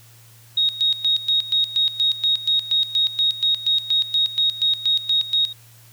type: tone with tremolo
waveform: sine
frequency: 3756 Hz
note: A#7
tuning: 12 cents sharp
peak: -15 dBFS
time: 0.57-5.53 s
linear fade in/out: 5 ms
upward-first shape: square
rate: 4.2 Hz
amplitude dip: 80%
effects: added 115 Hz sine -48 dBFS peak until 5.92 s + white hiss -51 dBFS RMS until 5.92 s